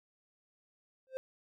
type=tone with exponential growth; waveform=triangle; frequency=523.3 Hz; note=C5; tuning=in tune; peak=-29 dBFS; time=1.07-1.17 s; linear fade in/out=0 ms; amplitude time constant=20 ms; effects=none